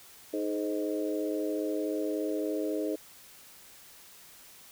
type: harmonic tone with a mistuned harmonic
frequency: 103.83 Hz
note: G#2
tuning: in tune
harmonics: 3 / 4 / 5 / 6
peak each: -32 / -34 / -36 / -38 dBFS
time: 0.33-2.96 s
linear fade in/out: 10 ms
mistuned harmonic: 4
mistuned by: +29 cents
effects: white hiss -53 dBFS RMS until 4.71 s